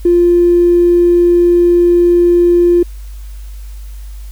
triangle tone with tanh clipping, 348.3 Hz, F4, 5 cents flat, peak -5 dBFS, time 0.05-2.83 s, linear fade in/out 5 ms, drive 2 dB, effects added 50 Hz sine -25 dBFS peak until 4.31 s + white hiss -45 dBFS RMS until 4.31 s

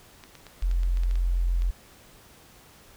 clicks, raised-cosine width 0.2 ms, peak -27 dBFS, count 11, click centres 0.238 / 0.353 / 0.467 / 0.624 / 0.713 / 0.833 / 0.972 / 1.035 / 1.111 / 1.156 / 1.621 s
sine tone, 43.65 Hz, F1, in tune, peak -21 dBFS, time 0.62-1.71 s, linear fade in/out 10 ms
effects pink hiss -53 dBFS RMS until 2.96 s

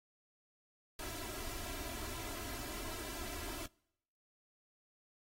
pink noise with comb filter, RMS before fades -44 dBFS, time 0.99-3.66 s, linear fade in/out 2 ms, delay 3 ms, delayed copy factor +0.95, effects noise-tail reverb RT60 0.8 s tail -26 dB re dry + AAC 48 kbps

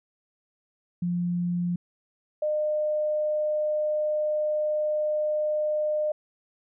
sine tone pair in turn, 175.4 / 606.9 Hz, F3 / D#5, +8 / -43 cents, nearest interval octave + major sixth, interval 2149 cents, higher second, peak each -24 / -23 dBFS, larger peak second, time 1.02-1.76 / 2.42-6.12 s, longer second, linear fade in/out 5 ms, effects none

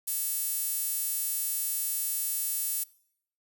sawtooth tone with high-pass filter, 440 Hz, A4, in tune, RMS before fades -31 dBFS, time 0.07-2.84 s, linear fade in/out 10 ms, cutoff 11000 Hz, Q 1.3, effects noise-tail reverb RT60 0.7 s tail -24 dB re dry

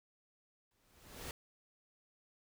pink noise with exponential growth, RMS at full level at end -42 dBFS, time 0.71-1.31 s, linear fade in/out 2 ms, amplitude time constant 130 ms, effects none

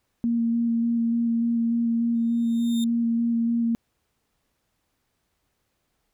sine tone with vibrato, 232.5 Hz, A#3, 4 cents flat, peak -20 dBFS, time 0.24-3.75 s, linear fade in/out 0 ms, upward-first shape square, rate 3.4 Hz, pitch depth 11 cents each way
sawtooth tone with exponential growth, 3651 Hz, A#7, 37 cents flat, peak -29 dBFS, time 2.15-2.84 s, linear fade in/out 1 ms, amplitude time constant 150 ms
effects pink hiss -74 dBFS RMS until 6.13 s

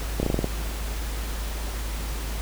slowing click train, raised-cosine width 2 ms, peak -10 dBFS, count 7, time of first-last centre 0.2-0.443 s, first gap 30 ms, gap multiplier 1.12, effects added 53 Hz sine -28 dBFS peak until 2.41 s + pink hiss -36 dBFS RMS until 2.41 s

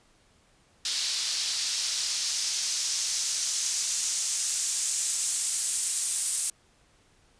white noise with band-pass filter sweep, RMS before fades -29 dBFS, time 0.85-6.5 s, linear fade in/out 2 ms, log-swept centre 4400 to 8800 Hz, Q 1.9, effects pink hiss -63 dBFS RMS until 7.39 s + resampled to 22050 Hz

